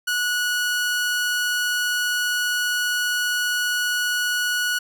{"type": "tone", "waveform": "sawtooth", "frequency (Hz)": 1465, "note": "F#6", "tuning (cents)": -18, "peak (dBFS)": -17, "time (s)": [0.07, 4.79], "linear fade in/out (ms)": 10, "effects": []}